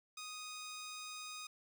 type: tone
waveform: 10% pulse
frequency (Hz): 1244.5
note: D#6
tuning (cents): 0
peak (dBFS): -37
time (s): 0.17-1.47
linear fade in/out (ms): 5
effects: none